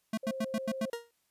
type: tone bursts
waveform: square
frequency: 220 Hz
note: A3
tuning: in tune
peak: -30 dBFS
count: 6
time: 0.13-0.855 s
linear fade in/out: 5 ms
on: 45 ms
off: 91 ms
type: tone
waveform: sine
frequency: 530 Hz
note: C5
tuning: 22 cents sharp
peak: -36 dBFS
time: 0.23-0.9 s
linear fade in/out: 5 ms
type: tone with exponential decay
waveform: 40% pulse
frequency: 469.5 Hz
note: A#4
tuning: 12 cents sharp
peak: -30 dBFS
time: 0.93-1.11 s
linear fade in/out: 2 ms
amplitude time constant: 38 ms
effects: white hiss -75 dBFS RMS until 1.3 s + resampled to 32000 Hz